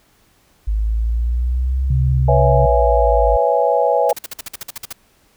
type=exponential two-way sweep; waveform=sine; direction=up then down; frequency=51.91 to 69.3 to 51.91 Hz; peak=-15 dBFS; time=0.67-3.37 s; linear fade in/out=10 ms; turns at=2.08 s
type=tone; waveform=sine; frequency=130.81 Hz; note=C3; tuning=in tune; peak=-15 dBFS; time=1.9-2.66 s; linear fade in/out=5 ms
type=chord; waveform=sine; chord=C# minor seventh; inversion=third; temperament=equal; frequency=493.9 / 554.4 / 659.3 / 830.6 Hz; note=B4 / C#5 / E5 / G#5; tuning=0 / 0 / 0 / 0 cents; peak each=-18 dBFS; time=2.28-4.13 s; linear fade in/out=5 ms
type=noise bursts; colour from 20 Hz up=white; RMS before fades=-28 dBFS; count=12; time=4.09-4.928 s; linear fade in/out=5 ms; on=24 ms; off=50 ms
effects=pink hiss -56 dBFS RMS until 5.36 s